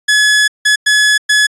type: tone bursts at uneven times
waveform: sawtooth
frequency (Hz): 1700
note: G#6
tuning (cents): +40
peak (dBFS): -4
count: 4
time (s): 0.08-0.48 / 0.65-0.76 / 0.86-1.18 / 1.29-1.47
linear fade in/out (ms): 10
effects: resampled to 22050 Hz